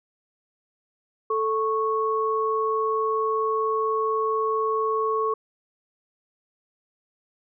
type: tone pair together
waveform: sine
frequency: 440 / 1103.9 Hz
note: A4 / C#6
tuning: 0 / -8 cents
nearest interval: octave + major third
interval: 1592 cents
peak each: -24 dBFS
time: 1.3-5.34 s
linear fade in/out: 5 ms
effects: none